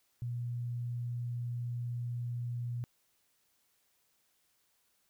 sine tone, 120.5 Hz, B2, 42 cents flat, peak -34 dBFS, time 0.22-2.84 s, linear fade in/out 0 ms, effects white hiss -74 dBFS RMS until 5.09 s

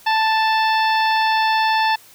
harmonic tone, 881 Hz, A5, 2 cents sharp, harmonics 1 / 2 / 3 / 4 / 5 / 6, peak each -16 / -22 / -26 / -28 / -30 / -32 dBFS, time 0.06-1.96 s, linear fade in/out 10 ms, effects white hiss -47 dBFS RMS until 2.14 s

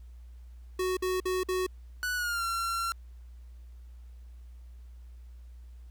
square tone bursts, 370 Hz, F#4, in tune, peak -28 dBFS, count 4, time 0.79-1.666 s, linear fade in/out 5 ms, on 180 ms, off 52 ms
45% pulse tone with pitch glide, 1480 to 1365 Hz, F#6 to F6, 0 to -40 cents, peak -29 dBFS, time 2.03-2.92 s, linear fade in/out 0 ms, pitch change -140 cents, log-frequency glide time 2.15-2.44 s
effects added 60 Hz sine -45 dBFS peak until 5.9 s + pink hiss -70 dBFS RMS until 5.9 s

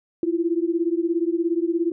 sine beating tone pair, 330.6 / 347.6 Hz, E4 / F4, +5 / -8 cents, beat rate 17 Hz, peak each -22 / -23 dBFS, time 0.23-1.92 s, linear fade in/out 2 ms, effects none

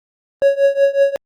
triangle tone with tremolo, 555 Hz, C#5, 2 cents sharp, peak -5 dBFS, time 0.42-1.16 s, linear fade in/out 0 ms, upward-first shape triangle, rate 5.4 Hz, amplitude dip 95%, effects Opus 24 kbps

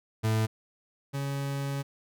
40% pulse tone pair in turn, 110 / 139.27 Hz, A2 / C#3, 0 / +8 cents, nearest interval major third, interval 408 cents, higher second, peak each -23 / -29 dBFS, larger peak first, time 0.23-0.47 / 1.13-1.83 s, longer second, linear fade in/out 20 ms, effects none

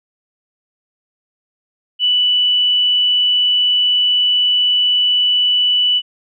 sine tone, 2968 Hz, F#7, 5 cents sharp, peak -11 dBFS, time 1.99-6.02 s, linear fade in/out 50 ms, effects none

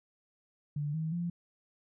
sine tone with pitch steps, 146.83 / 159.2 / 172.61 Hz, D3 / D#3 / F3, 0 / +40 / -20 cents, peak -31 dBFS, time 0.76-1.3 s, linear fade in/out 5 ms, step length 180 ms, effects none

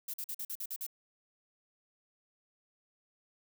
violet noise bursts, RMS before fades -39 dBFS, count 8, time 0.08-0.866 s, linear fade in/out 5 ms, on 58 ms, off 46 ms, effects none

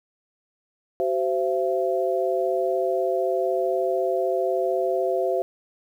sine tone cluster, 379.1 / 520 / 676 Hz, F#4 / C5 / E5, +42 / -11 / +43 cents, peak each -25 dBFS, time 1-5.42 s, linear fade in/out 0 ms, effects 9-bit

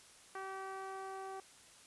10% pulse tone with low-pass filter sweep, 384.5 Hz, G4, 33 cents flat, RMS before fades -45 dBFS, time 0.35-1.4 s, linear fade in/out 2 ms, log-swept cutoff 1400 to 860 Hz, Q 1.2, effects white hiss -60 dBFS RMS until 1.86 s + resampled to 24000 Hz

